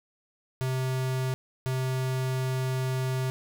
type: tone pair in turn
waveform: square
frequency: 130 / 130 Hz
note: C3 / C3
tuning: -11 / -11 cents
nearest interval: unison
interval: 0 cents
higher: neither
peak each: -27 dBFS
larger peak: neither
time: 0.61-1.34 / 1.66-3.3 s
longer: second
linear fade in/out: 0 ms
effects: none